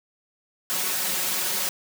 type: noise with comb filter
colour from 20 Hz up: white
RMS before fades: -26 dBFS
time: 0.7-1.69 s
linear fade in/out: 0 ms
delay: 5.4 ms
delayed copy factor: +0.8
effects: high-pass 150 Hz 12 dB/octave